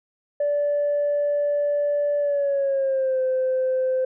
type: tone with pitch glide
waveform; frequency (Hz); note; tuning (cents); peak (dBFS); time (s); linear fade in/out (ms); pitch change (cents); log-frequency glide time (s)
sine; 581 to 517.6; D5 to C5; -19 to -19; -18; 0.4-4.05; 5; -200; 2.19-3.21
effects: tanh soft clip ceiling -16 dBFS